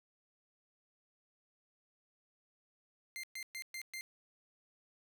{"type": "tone bursts", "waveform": "sawtooth", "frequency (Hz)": 2093, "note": "C7", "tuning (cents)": 0, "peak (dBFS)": -38, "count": 5, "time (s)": [3.16, 4.01], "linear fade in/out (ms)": 0, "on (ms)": 74, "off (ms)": 120, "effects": []}